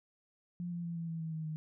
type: tone with pitch steps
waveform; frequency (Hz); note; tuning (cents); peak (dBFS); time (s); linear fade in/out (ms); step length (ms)
sine; 175.2 / 172.29 / 169.43 / 166.61 / 163.85 / 161.12 / 158.45 / 155.82; F3 / F3 / E3 / E3 / E3 / E3 / D#3 / D#3; +6 / -23 / +48 / +19 / -10 / -39 / +32 / +3; -36; 0.6-1.56; 0; 120
effects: none